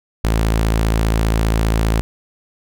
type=tone; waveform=sawtooth; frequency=55 Hz; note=A1; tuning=in tune; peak=-10 dBFS; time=0.24-2.01 s; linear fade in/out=0 ms; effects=none